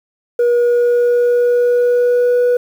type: tone with pitch glide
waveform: sine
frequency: 480 to 489.5 Hz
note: B4 to B4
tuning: -49 to -15 cents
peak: -7 dBFS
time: 0.39-2.57 s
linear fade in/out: 5 ms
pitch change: +34 cents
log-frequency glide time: 0.55-2.4 s
effects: tanh soft clip ceiling -9 dBFS + 7-bit